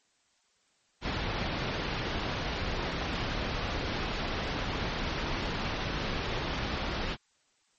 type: low-pass noise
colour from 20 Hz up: pink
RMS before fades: -33 dBFS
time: 1.01-7.17 s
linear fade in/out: 50 ms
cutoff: 4500 Hz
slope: 24 dB/octave
effects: white hiss -70 dBFS RMS until 7.78 s + MP3 32 kbps